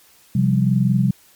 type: chord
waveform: sine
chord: C suspended fourth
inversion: none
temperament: equal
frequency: 130.81 / 174.61 / 196 Hz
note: C3 / F3 / G3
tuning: 0 / 0 / 0 cents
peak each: -17 / -20 / -18 dBFS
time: 0.35-1.11 s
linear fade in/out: 5 ms
effects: white hiss -52 dBFS RMS until 1.35 s + MP3 96 kbps